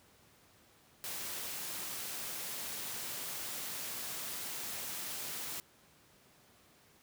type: noise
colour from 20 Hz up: white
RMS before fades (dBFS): -41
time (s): 1.04-5.6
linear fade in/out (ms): 0
effects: pink hiss -64 dBFS RMS until 7.02 s + high-pass 80 Hz 12 dB/octave